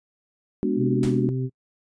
sine chord, G# half-diminished seventh, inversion none, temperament equal, 207.7 / 246.9 / 293.7 / 370 Hz, G#3 / B3 / D4 / F#4, 0 / 0 / 0 / 0 cents, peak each -26 dBFS, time 0.63-1.29 s, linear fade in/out 0 ms
harmonic tone, 129.6 Hz, C3, 16 cents flat, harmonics 1 / 2 / 3, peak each -24 / -31 / -33 dBFS, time 0.76-1.5 s, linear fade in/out 50 ms
pink noise with exponential decay, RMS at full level -32 dBFS, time 1.03-1.28 s, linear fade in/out 1 ms, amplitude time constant 53 ms
effects noise-tail reverb RT60 0.1 s tail -26 dB re dry + resampled to 22050 Hz

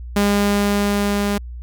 sawtooth tone with level ramp, 203.2 Hz, G#3, 38 cents flat, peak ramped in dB -10 to -14 dBFS, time 0.16-1.38 s, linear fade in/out 5 ms, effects added 60 Hz sine -29 dBFS peak until 1.62 s

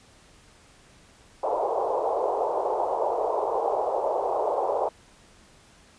pink band-pass noise, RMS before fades -26 dBFS, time 1.43-4.89 s, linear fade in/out 5 ms, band 420 to 960 Hz, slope 48 dB/octave, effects pink hiss -55 dBFS RMS until 5.98 s + resampled to 22050 Hz

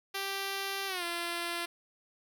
5% pulse tone with pitch glide, 392 to 343.2 Hz, G4 to F4, 0 to -30 cents, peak -22 dBFS, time 0.14-1.66 s, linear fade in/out 10 ms, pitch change -230 cents, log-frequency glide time 0.87-1.04 s, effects none

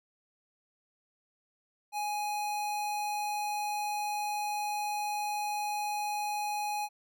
square tone, 833 Hz, G#5, 5 cents sharp, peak -32 dBFS, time 1.92-6.89 s, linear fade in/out 50 ms, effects none

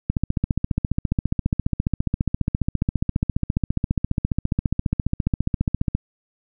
click train, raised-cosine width 5 ms, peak -7 dBFS, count 87, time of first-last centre 0.1-5.95 s, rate 14.7 Hz, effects none

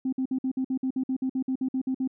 sine tone bursts, 261.3 Hz, C4, 2 cents flat, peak -23 dBFS, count 16, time 0.05-2.076 s, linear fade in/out 5 ms, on 76 ms, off 54 ms, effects tanh soft clip ceiling -20 dBFS

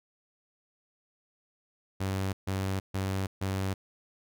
sawtooth tone bursts, 96 Hz, G2, 36 cents flat, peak -25 dBFS, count 4, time 2-3.74 s, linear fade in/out 10 ms, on 330 ms, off 140 ms, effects none

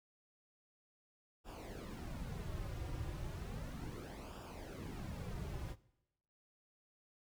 brown noise with flanger, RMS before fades -45 dBFS, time 1.44-5.76 s, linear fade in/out 50 ms, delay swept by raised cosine 0.48 to 4.68 ms, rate 0.34 Hz, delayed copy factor -0.7, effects noise-tail reverb RT60 0.9 s tail -20 dB re dry

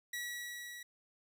sawtooth tone with level ramp, 1932 Hz, B6, 39 cents flat, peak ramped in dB -34 to -43 dBFS, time 0.13-0.83 s, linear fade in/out 5 ms, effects none

